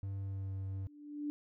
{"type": "tone with pitch glide", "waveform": "triangle", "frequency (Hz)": [98, 96.37], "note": ["G2", "G2"], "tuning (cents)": [0, -29], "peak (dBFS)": -35, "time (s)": [0.03, 0.87], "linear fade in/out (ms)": 0, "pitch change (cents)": -29, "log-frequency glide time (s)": [0.18, 0.53]}
{"type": "tone with exponential growth", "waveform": "sine", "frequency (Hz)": 293.9, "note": "D4", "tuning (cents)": 1, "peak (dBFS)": -33, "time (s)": [0.61, 1.3], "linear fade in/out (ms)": 0, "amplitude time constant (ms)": 150}
{"effects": []}